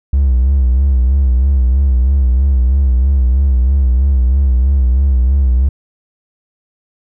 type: tone with vibrato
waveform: triangle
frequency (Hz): 65.41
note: C2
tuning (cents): 0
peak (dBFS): -5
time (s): 0.13-5.69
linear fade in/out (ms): 5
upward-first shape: sine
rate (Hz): 3.1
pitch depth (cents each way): 110
effects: tanh soft clip ceiling -3 dBFS